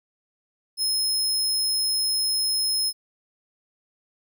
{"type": "tone", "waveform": "sawtooth", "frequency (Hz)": 5160, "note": "E8", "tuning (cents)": -38, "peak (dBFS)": -19, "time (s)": [0.77, 2.93], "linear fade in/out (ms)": 50, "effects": []}